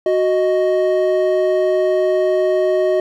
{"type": "tone pair together", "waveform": "triangle", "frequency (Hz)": [370, 622.3], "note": ["F#4", "D#5"], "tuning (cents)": [0, 0], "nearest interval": "major sixth", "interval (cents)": 900, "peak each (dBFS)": -14, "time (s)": [0.06, 3], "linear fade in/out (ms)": 2, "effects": []}